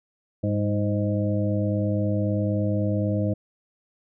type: harmonic tone with a mistuned harmonic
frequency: 103.83 Hz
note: G#2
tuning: in tune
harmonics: 1 / 2 / 3 / 5 / 6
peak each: -24 / -27 / -29 / -31 / -32 dBFS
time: 0.43-3.34 s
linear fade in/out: 10 ms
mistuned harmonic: 2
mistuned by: -45 cents
effects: none